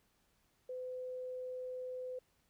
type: tone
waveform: sine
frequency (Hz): 507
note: B4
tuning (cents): +45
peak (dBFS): -40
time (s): 0.69-2.19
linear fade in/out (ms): 5
effects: pink hiss -75 dBFS RMS until 2.49 s